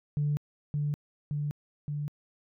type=tone with echo; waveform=sine; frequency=146.83 Hz; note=D3; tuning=in tune; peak=-24 dBFS; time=0.17-0.37 s; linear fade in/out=0 ms; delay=570 ms; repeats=3; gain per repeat=-2 dB; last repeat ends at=2.08 s; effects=tanh soft clip ceiling -21 dBFS